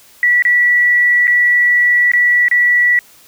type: tone with dropouts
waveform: sine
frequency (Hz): 1949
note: B6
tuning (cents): -23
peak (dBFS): -8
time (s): 0.23-2.99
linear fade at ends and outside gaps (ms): 1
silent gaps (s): 0.423-0.451 / 1.271-1.278 / 2.117-2.135 / 2.483-2.513
effects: white hiss -45 dBFS RMS until 3.27 s